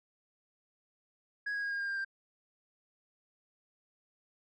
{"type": "tone with pitch steps", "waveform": "sine", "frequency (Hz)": [1661.2, 1647.8, 1634.5, 1621.4, 1608.3, 1595.4, 1582.5], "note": ["G#6", "G#6", "G#6", "G#6", "G6", "G6", "G6"], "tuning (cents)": [0, -14, -28, -42, 44, 30, 16], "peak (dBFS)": -30, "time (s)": [1.46, 2.048], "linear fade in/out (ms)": 10, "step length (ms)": 84, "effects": ["tanh soft clip ceiling -32 dBFS"]}